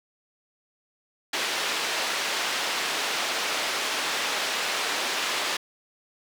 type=band-pass noise; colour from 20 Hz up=white; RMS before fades=-28 dBFS; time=1.33-5.57 s; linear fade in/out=5 ms; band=380 to 4000 Hz; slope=12 dB/octave; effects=none